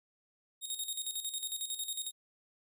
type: tone with tremolo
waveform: 15% pulse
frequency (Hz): 3729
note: A#7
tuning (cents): 0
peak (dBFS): -27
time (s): 0.61-2.12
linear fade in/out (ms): 50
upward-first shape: square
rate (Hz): 11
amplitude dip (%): 65
effects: none